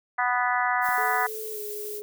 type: harmonic tone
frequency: 246.9 Hz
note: B3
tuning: in tune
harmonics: 3 / 4 / 5 / 6 / 7 / 8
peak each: -27 / -28 / -29 / -30 / -30 / -31 dBFS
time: 0.18-1.27 s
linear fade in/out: 10 ms
type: noise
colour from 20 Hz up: violet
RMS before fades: -37 dBFS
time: 0.81-2.02 s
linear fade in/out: 50 ms
type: click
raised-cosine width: 2 ms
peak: -34 dBFS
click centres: 0.889 s
type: tone with pitch glide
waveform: sine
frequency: 435.2 to 419.6 Hz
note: A4 to G#4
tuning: -19 to +18 cents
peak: -34 dBFS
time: 0.98-2.02 s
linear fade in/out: 0 ms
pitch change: -63 cents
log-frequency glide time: 1.51-1.59 s
effects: none